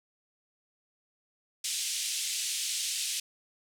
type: band-pass noise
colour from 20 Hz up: white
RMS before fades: -33 dBFS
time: 1.64-3.2 s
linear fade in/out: 5 ms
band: 2600 to 9100 Hz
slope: 24 dB/octave
effects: none